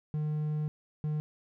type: tone pair in turn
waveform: triangle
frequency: 151.9 / 151.9 Hz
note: D#3 / D#3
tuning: -41 / -41 cents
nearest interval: unison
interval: 0 cents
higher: neither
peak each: -27 dBFS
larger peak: neither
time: 0.14-0.68 / 1.04-1.2 s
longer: first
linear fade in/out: 0 ms
effects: none